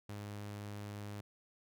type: tone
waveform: sawtooth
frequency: 103 Hz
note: G#2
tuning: 14 cents flat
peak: -39 dBFS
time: 0.09-1.21 s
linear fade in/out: 5 ms
effects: none